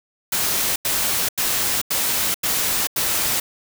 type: noise bursts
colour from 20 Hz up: white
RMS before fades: -21 dBFS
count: 6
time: 0.32-3.4 s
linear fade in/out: 5 ms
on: 440 ms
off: 88 ms
effects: none